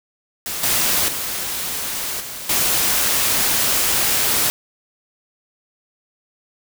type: noise with level steps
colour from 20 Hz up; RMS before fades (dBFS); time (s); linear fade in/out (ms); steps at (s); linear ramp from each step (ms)
white; -26 / -18 / -25 / -31 / -18; 0.46-4.5; 0; 0.63 / 1.08 / 2.2 / 2.49; 5
effects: none